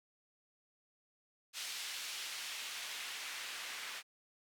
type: noise with band-pass filter sweep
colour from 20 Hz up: white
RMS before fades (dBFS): -44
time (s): 1.53-4.03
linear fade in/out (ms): 50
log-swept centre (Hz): 3400 to 2000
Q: 0.91
effects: none